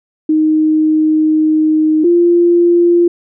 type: tone pair in turn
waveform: sine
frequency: 311.1 / 346 Hz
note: D#4 / F4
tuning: 0 / -16 cents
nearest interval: major second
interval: 184 cents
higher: second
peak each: -8 / -6 dBFS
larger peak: second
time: 0.29-2.04 / 2.04-3.08 s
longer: first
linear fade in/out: 5 ms
effects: none